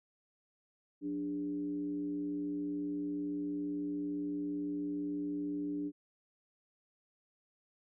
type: tone with frequency modulation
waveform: sine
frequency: 293.7 Hz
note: D4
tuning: in tune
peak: -34 dBFS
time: 1.01-5.92 s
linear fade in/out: 50 ms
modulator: 114 Hz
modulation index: 0.44
effects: none